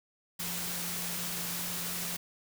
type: tone in noise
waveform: sine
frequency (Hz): 174.61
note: F3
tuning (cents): 0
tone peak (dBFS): -43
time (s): 0.39-2.17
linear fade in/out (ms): 10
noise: white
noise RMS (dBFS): -36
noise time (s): 0.39-2.17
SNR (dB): -10
effects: none